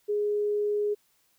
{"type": "tone", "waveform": "sine", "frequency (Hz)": 415.3, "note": "G#4", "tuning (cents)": 0, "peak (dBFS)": -24, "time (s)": [0.08, 0.95], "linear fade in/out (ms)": 20, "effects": ["white hiss -68 dBFS RMS until 1.38 s"]}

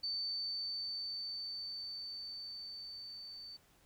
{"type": "tone with level ramp", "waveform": "sine", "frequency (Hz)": 4547, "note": "C#8", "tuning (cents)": 43, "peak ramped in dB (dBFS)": [-35, -47], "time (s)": [0.03, 3.57], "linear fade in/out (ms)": 10, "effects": ["pink hiss -68 dBFS RMS until 3.85 s"]}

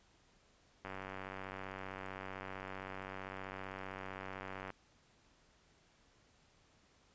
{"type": "click train", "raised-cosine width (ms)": 0.5, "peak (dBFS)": -29, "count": 369, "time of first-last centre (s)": [0.85, 4.703], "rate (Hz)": 95.5, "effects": ["pink hiss -69 dBFS RMS until 7.14 s", "resampled to 16000 Hz"]}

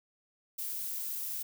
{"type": "noise", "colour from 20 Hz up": "violet", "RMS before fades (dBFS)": -37, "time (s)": [0.58, 1.43], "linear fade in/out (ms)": 10, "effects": []}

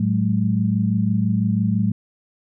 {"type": "tone cluster", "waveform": "sine", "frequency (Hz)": [110.2, 185.5, 211.5], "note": ["A2", "F#3", "G#3"], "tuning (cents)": [3, 5, 32], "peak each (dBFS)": -21, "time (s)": [0, 1.92], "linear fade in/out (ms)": 5, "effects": []}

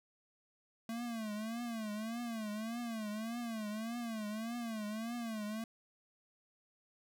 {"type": "tone with vibrato", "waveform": "square", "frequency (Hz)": 223.8, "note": "A3", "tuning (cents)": 30, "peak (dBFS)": -39, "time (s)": [0.89, 5.64], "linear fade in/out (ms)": 2, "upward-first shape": "triangle", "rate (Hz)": 1.7, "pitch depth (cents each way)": 140, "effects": []}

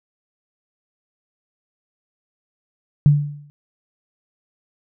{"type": "tone with exponential decay", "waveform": "sine", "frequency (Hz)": 145.9, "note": "D3", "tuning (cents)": -11, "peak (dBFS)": -6, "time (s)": [3.06, 3.5], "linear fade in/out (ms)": 0, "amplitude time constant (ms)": 95, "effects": []}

